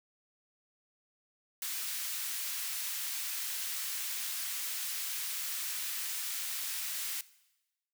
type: high-pass noise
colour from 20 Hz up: white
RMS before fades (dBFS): -37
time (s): 1.62-7.21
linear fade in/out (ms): 2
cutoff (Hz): 1600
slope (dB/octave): 12
effects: noise-tail reverb RT60 1.0 s tail -19 dB re dry